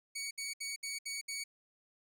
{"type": "tone bursts", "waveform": "15% pulse", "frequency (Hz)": 2246, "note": "C#7", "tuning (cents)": 22, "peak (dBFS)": -31, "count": 6, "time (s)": [0.15, 1.44], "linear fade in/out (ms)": 10, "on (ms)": 160, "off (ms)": 66, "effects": []}